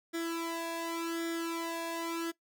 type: tone with flanger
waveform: sawtooth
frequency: 333 Hz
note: E4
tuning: 18 cents sharp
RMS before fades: -36 dBFS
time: 0.13-2.32 s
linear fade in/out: 20 ms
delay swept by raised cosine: 0.56 to 1.17 ms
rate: 0.88 Hz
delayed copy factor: +0.85
effects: noise-tail reverb RT60 0.1 s tail -18 dB re dry